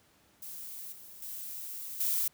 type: noise with level steps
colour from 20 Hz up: violet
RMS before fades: -43 / -50 / -41 / -30 dBFS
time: 0.42-2.28 s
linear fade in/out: 5 ms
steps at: 0.92 / 1.22 / 2 s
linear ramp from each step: 5 ms
effects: pink hiss -65 dBFS RMS until 2.33 s + high-pass 80 Hz 12 dB/octave